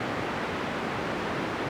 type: band-pass noise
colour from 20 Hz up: pink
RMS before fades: -31 dBFS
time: 0-1.69 s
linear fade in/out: 5 ms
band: 170 to 2100 Hz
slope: 12 dB/octave
effects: none